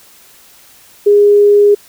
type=tone; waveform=sine; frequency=410.4 Hz; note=G#4; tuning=21 cents flat; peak=-4 dBFS; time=1.06-1.75 s; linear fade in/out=10 ms; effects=white hiss -43 dBFS RMS until 1.88 s